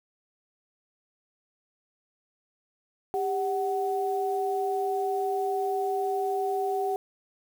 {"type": "tone pair together", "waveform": "sine", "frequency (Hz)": [396.8, 749], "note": ["G4", "F#5"], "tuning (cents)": [21, 21], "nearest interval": "major seventh", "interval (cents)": 1100, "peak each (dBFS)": -28, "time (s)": [3.14, 6.96], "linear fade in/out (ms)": 0, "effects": ["8-bit"]}